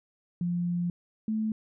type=tone pair in turn; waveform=sine; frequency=174.61 / 218 Hz; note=F3 / A3; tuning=0 / -16 cents; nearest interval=major third; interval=384 cents; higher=second; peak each=-26 dBFS; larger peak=neither; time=0.41-0.9 / 1.28-1.52 s; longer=first; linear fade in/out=2 ms; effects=none